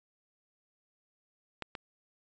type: clicks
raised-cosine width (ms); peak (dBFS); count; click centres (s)
0.3; -20 / -23; 2; 1.623 / 1.752
effects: resampled to 16000 Hz